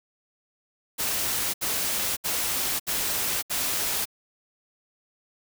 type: noise bursts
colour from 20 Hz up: white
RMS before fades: -27 dBFS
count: 5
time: 0.98-4.056 s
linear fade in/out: 20 ms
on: 560 ms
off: 69 ms
effects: none